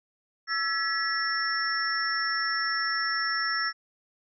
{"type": "tone cluster", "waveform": "sine", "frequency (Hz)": [1327, 1696, 1942, 5420], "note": ["E6", "G#6", "B6", "E8"], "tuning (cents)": [11, 36, -30, 47], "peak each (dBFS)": -31, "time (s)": [0.47, 3.73], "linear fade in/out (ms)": 50, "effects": []}